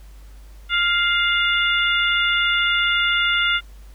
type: harmonic tone with a mistuned harmonic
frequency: 698.5 Hz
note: F5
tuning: in tune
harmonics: 2 / 3 / 4 / 5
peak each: -20 / -22 / -23 / -24 dBFS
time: 0.69-3.61 s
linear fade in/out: 50 ms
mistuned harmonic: 4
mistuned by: +23 cents
effects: added 50 Hz sine -39 dBFS peak until 3.94 s + pink hiss -54 dBFS RMS until 3.94 s